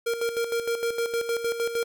square tone with tremolo, 466.2 Hz, A#4, in tune, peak -24 dBFS, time 0.06-1.84 s, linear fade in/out 10 ms, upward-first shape square, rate 6.5 Hz, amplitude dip 60%, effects none

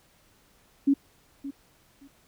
sine tone with echo, 277.8 Hz, C#4, 4 cents sharp, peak -17 dBFS, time 0.87-0.94 s, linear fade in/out 10 ms, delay 570 ms, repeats 2, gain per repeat -15 dB, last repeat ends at 2.08 s, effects pink hiss -62 dBFS RMS until 2.27 s

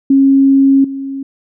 sine tone with level steps, 272.3 Hz, C#4, 31 cents flat, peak -5 / -19 dBFS, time 0.1-1.23 s, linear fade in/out 5 ms, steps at 0.84 s, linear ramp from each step 5 ms, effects none

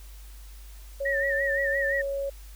sine tone, 554.4 Hz, C#5, in tune, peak -27 dBFS, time 1-2.3 s, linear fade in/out 10 ms
sine tone with vibrato, 1849 Hz, A#6, 15 cents flat, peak -25 dBFS, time 1.05-2.02 s, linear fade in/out 10 ms, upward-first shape sine, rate 5.8 Hz, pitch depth 80 cents each way
effects added 50 Hz sine -42 dBFS peak until 2.55 s + white hiss -54 dBFS RMS until 2.55 s

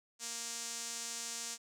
sawtooth tone with band-pass filter, 233.1 Hz, A#3, in tune, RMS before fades -42 dBFS, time 0.19-1.58 s, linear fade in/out 50 ms, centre 6900 Hz, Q 2.4, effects none

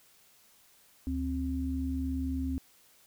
sine tone pair together, 73.42 / 263.6 Hz, D2 / C4, 0 / +13 cents, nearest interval octave + minor seventh, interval 2213 cents, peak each -33 / -32 dBFS, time 1.07-2.58 s, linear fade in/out 0 ms, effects white hiss -62 dBFS RMS until 3.06 s

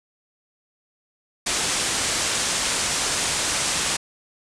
white low-pass noise, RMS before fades -24 dBFS, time 1.46-3.97 s, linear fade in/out 10 ms, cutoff 9300 Hz, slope 48 dB/octave, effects none

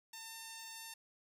5% pulse tone, 902 Hz, A5, 43 cents sharp, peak -35 dBFS, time 0.13-0.94 s, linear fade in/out 5 ms, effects none

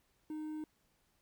triangle tone with quantisation, 308.4 Hz, D#4, 15 cents flat, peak -37 dBFS, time 0.3-0.64 s, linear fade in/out 2 ms, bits 11, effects pink hiss -75 dBFS RMS until 1.21 s

